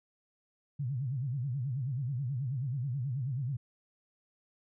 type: tone with vibrato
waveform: sine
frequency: 130.8 Hz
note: C3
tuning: in tune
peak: -31 dBFS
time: 0.79-3.57 s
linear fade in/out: 10 ms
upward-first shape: sine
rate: 9.3 Hz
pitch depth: 190 cents each way
effects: none